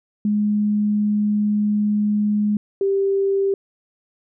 sine tone pair in turn, 208.8 / 392.6 Hz, G#3 / G4, +10 / +3 cents, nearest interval major seventh, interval 1093 cents, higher second, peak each -16 dBFS, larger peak neither, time 0.25-2.57 / 2.81-3.54 s, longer first, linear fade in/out 2 ms, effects none

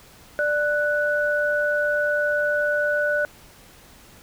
sine tone pair together, 590.9 / 1482 Hz, D5 / F#6, +10 / +2 cents, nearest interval octave + major third, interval 1592 cents, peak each -22 dBFS, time 0.39-3.25 s, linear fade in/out 0 ms, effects pink hiss -49 dBFS RMS until 4.22 s

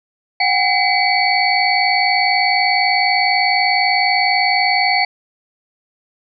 sine tone cluster, 733 / 793 / 2044 / 2268 / 4448 Hz, F#5 / G5 / C7 / C#7 / C#8, -16 / +20 / -41 / +39 / +5 cents, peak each -19 dBFS, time 0.4-5.05 s, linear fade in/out 5 ms, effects none

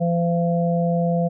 harmonic tone, 170.7 Hz, F3, 39 cents flat, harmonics 1 / 3 / 4, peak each -19 / -24 / -25 dBFS, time 0-1.29 s, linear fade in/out 20 ms, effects none

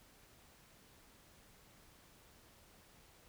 silence, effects pink hiss -64 dBFS RMS until 3.28 s

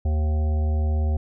harmonic tone, 76.5 Hz, D#2, 29 cents flat, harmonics 1 / 3 / 5 / 7 / 9 / 10, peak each -19 / -35 / -39 / -40 / -42 / -43 dBFS, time 0.05-1.17 s, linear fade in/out 5 ms, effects none

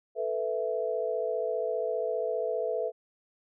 sine chord, A suspended second, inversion none, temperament just, 440 / 495 / 660 Hz, A4 / B4 / E5, 0 / +4 / +2 cents, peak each -32 dBFS, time 0.15-2.92 s, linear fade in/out 50 ms, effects none

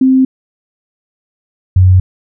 sine tone pair in turn, 261.6 / 92.49 Hz, C4 / F#2, 0 / 0 cents, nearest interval octave + tritone, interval 1800 cents, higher first, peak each -5 / -3 dBFS, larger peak second, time 0.01-0.25 / 1.76-2 s, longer neither, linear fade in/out 5 ms, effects none

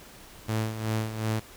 sawtooth tone with tremolo, 110 Hz, A2, in tune, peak -21 dBFS, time 0.48-1.4 s, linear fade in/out 10 ms, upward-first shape sine, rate 2.7 Hz, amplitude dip 65%, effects pink hiss -49 dBFS RMS until 1.56 s

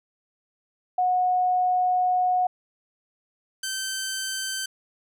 sine / 10% pulse tone pair in turn, 730 / 1546.8 Hz, F#5 / G6, -24 / -24 cents, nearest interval octave + minor second, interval 1300 cents, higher second, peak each -19 dBFS, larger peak neither, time 0.98-2.47 / 3.63-4.66 s, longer first, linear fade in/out 5 ms, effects none

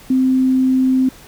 sine tone, 259.9 Hz, C4, 11 cents flat, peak -11 dBFS, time 0.1-1.09 s, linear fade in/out 5 ms, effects pink hiss -42 dBFS RMS until 1.27 s

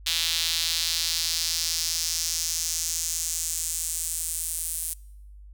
sawtooth tone with high-pass filter sweep, 164.81 Hz, E3, in tune, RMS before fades -28 dBFS, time 0.06-4.94 s, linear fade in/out 10 ms, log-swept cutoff 3600 to 9700 Hz, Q 2.3, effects noise-tail reverb RT60 0.9 s tail -25 dB re dry + added 50 Hz sine -43 dBFS peak until 5.53 s

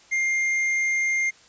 sine tone with hard clipping, 2112 Hz, C7, 16 cents sharp, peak -22 dBFS, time 0.11-1.31 s, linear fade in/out 20 ms, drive 5 dB, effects white hiss -53 dBFS RMS until 1.48 s + resampled to 16000 Hz

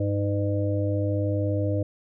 harmonic tone with a mistuned harmonic, 100.8 Hz, G2, 49 cents sharp, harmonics 1 / 3 / 5 / 6, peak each -24 / -29 / -31 / -32 dBFS, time 0-1.83 s, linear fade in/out 5 ms, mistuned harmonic 3, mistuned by +32 cents, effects none

